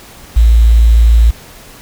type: tone with quantisation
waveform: sine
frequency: 56.7 Hz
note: A#1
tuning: 47 cents flat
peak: -3 dBFS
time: 0.36-1.31 s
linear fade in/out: 10 ms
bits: 5
effects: pink hiss -36 dBFS RMS until 1.81 s